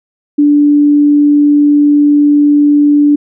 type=tone; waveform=sine; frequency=292 Hz; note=D4; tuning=10 cents flat; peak=-4 dBFS; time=0.38-3.16 s; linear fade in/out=10 ms; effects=none